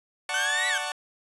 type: chord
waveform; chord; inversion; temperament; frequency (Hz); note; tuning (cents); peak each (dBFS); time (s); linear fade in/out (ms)
15% pulse; D major seventh; none; equal with one note detuned; 587.3 / 740 / 885.6 / 1108.7; D5 / F#5 / A5 / C#6; 0 / 0 / +11 / 0; -30 / -26 / -28 / -30; 0.29-0.92; 2
type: exponential two-way sweep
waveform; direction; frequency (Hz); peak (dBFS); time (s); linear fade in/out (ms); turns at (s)
35% pulse; up then down; 1500 to 1975.5 to 1500; -23; 0.34-0.78; 2; 0.68
effects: resampled to 24000 Hz